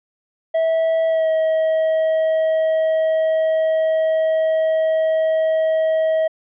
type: tone with pitch glide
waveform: triangle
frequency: 650 to 638.1 Hz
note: E5 to D#5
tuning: -24 to +44 cents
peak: -13 dBFS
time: 0.54-6.28 s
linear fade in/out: 10 ms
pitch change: -32 cents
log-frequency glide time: 1.08-1.29 s
effects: resampled to 8000 Hz